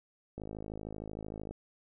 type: click train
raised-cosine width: 2 ms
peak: -28 dBFS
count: 61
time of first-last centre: 0.38-1.51 s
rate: 53.1 Hz
effects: none